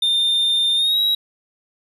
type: tone with pitch glide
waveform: triangle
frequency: 3614 to 3851 Hz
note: A7 to B7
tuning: +46 to -44 cents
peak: -14 dBFS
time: 0.02-1.15 s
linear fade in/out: 5 ms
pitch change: +110 cents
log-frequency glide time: 0.75-0.99 s
effects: none